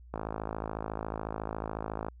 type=click train; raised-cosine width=1 ms; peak=-20 dBFS; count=106; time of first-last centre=0.14-2.084 s; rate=54 Hz; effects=added 60 Hz sine -49 dBFS peak until 2.2 s